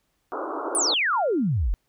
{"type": "band-pass noise", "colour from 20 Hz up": "pink", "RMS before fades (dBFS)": -30, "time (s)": [0.32, 0.94], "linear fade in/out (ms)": 0, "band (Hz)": [290, 1400], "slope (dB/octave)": 96}
{"type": "exponential sweep", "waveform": "sine", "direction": "down", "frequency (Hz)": [9956, 40.01], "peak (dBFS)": -20, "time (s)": [0.75, 1.74], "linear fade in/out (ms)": 0}
{"type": "tone with exponential decay", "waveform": "sine", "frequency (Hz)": 1396.9, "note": "F6", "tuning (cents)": 0, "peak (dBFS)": -27, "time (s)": [1.13, 1.49], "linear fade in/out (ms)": 1, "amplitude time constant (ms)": 77}
{"effects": ["pink hiss -72 dBFS RMS until 1.88 s"]}